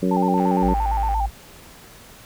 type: harmonic tone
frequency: 92.5 Hz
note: F#2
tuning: in tune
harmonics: 2 / 3 / 4 / 5 / 6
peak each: -20 / -24 / -26 / -28 / -30 dBFS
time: 0.02-0.74 s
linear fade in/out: 10 ms
type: tone with vibrato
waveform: sine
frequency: 841 Hz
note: G#5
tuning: 22 cents sharp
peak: -21 dBFS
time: 0.11-1.26 s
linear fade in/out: 5 ms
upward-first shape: square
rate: 8.7 Hz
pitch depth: 96 cents each way
type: click train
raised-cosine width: 0.5 ms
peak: -24 dBFS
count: 77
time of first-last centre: 0.38-1.141 s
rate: 99.9 Hz
type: tone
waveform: sine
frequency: 54.2 Hz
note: A1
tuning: 25 cents flat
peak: -21 dBFS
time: 0.61-1.31 s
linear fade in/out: 50 ms
effects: pink hiss -45 dBFS RMS until 2.25 s